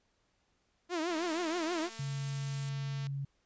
sawtooth tone with vibrato, 334.3 Hz, E4, 24 cents sharp, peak -28 dBFS, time 0.89-1.9 s, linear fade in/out 50 ms, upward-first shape triangle, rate 6.3 Hz, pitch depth 160 cents each way
click train, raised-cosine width 0.2 ms, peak -32 dBFS, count 444, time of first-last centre 1.1-3.069 s, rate 225 Hz
violet noise, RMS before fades -41 dBFS, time 1.22-2.69 s, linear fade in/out 0 ms
sine tone, 138.59 Hz, C#3, in tune, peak -34 dBFS, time 1.99-3.25 s, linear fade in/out 5 ms
effects pink hiss -75 dBFS RMS until 3.45 s + resampled to 16000 Hz

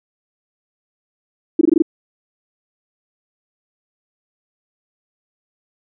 sine tone bursts, 324.5 Hz, E4, 27 cents flat, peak -7 dBFS, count 6, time 1.59-1.822 s, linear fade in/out 5 ms, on 22 ms, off 20 ms, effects none

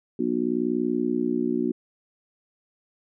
harmonic tone, 60.6 Hz, B1, 32 cents flat, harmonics 3 / 4 / 5 / 6, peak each -35 / -26 / -27 / -27 dBFS, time 0.19-1.72 s, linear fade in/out 5 ms, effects none

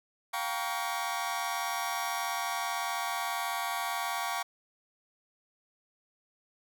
sawtooth chord, G half-diminished seventh, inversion third, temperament just, 705.6 / 784 / 940.8 / 1128.9 Hz, F5 / G5 / Bb5 / Db6, +18 / 0 / +16 / +31 cents, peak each -33 / -34 / -33 / -32 dBFS, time 0.33-4.43 s, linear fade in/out 10 ms, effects none

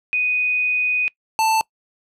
sine / square tone pair in turn, 2489 / 884.3 Hz, D#7 / A5, 0 / +8 cents, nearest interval octave + tritone, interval 1792 cents, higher first, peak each -17 / -16 dBFS, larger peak second, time 0.13-1.08 / 1.39-1.61 s, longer first, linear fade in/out 0 ms, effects noise-tail reverb RT60 0.1 s tail -23 dB re dry + low-pass 12000 Hz 12 dB/octave

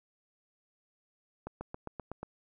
accelerating click train, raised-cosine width 1 ms, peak -25 dBFS, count 7, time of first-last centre 1.47-2.23 s, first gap 140 ms, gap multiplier 0.96, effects none

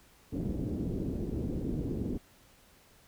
white low-pass noise, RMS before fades -34 dBFS, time 0.32-2.18 s, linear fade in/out 10 ms, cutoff 340 Hz, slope 24 dB/octave, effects pink hiss -61 dBFS RMS until 3.07 s

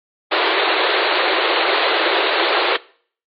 pink band-pass noise, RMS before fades -17 dBFS, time 0.31-2.77 s, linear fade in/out 10 ms, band 330 to 4300 Hz, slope 96 dB/octave, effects noise-tail reverb RT60 0.5 s tail -21 dB re dry + MP3 32 kbps

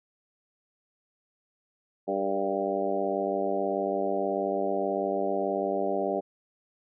harmonic tone with a mistuned harmonic, 98.3 Hz, G2, 5 cents sharp, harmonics 2 / 3 / 4 / 5 / 6 / 7 / 8, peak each -37 / -35 / -31 / -35 / -31 / -33 / -36 dBFS, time 2.07-6.21 s, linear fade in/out 20 ms, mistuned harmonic 5, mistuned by -42 cents, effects none

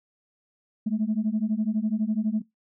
sine beating tone pair, 210 / 222 Hz, G#3 / A3, +19 / +16 cents, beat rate 12 Hz, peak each -25 dBFS, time 0.86-2.42 s, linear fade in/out 10 ms, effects noise-tail reverb RT60 0.2 s tail -25 dB re dry + tanh soft clip ceiling -17 dBFS

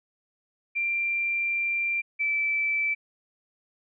sine tone pair in turn, 2369 / 2320 Hz, D7 / D7, +14 / -22 cents, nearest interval unison, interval 36 cents, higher first, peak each -24 / -23 dBFS, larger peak second, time 0.75-2.02 / 2.19-2.95 s, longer first, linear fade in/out 20 ms, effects none

